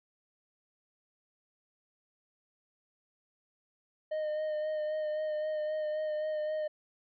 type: tone with vibrato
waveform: triangle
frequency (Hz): 614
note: D#5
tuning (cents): -23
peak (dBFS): -29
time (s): 4.11-6.68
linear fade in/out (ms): 10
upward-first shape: sine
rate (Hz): 3.8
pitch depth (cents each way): 21
effects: resampled to 11025 Hz